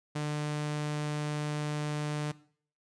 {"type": "tone", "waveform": "sawtooth", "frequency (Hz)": 149.4, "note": "D3", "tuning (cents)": 30, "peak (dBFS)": -27, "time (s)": [0.15, 2.32], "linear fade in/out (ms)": 10, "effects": ["noise-tail reverb RT60 0.5 s tail -18 dB re dry", "resampled to 22050 Hz"]}